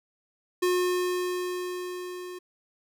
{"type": "tone with level ramp", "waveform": "square", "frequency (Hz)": 360, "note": "F#4", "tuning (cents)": -47, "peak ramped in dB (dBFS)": [-22, -38], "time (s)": [0.62, 2.39], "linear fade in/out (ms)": 10, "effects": []}